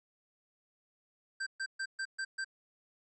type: tone bursts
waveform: square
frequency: 1568 Hz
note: G6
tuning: in tune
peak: -35 dBFS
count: 6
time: 1.4-2.446 s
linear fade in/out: 10 ms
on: 66 ms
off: 130 ms
effects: resampled to 22050 Hz